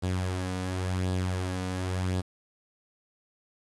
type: tone with flanger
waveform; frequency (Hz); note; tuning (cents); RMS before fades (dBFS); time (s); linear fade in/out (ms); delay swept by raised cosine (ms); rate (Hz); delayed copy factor
sawtooth; 92.2; F#2; -6; -30; 0.02-2.22; 20; 0.23 to 4.13; 0.92; +0.5
effects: resampled to 24000 Hz + 8-bit